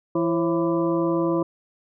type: harmonic tone with a mistuned harmonic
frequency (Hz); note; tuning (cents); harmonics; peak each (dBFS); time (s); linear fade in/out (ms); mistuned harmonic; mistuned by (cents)
167.3; E3; +26; 1 / 2 / 3 / 4 / 6 / 7; -29 / -21 / -27 / -34 / -31 / -35; 0.15-1.43; 5; 3; +120
effects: none